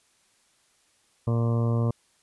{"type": "harmonic tone", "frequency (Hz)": 116.54, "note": "A#2", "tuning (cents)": 0, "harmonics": [1, 2, 3, 4, 5, 6, 7, 8, 9, 10], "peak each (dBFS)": [-22, -30, -37, -34, -37, -44, -50, -47, -41, -45], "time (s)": [1.27, 1.91], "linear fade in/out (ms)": 5, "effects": ["white hiss -65 dBFS RMS until 2.22 s", "resampled to 24000 Hz"]}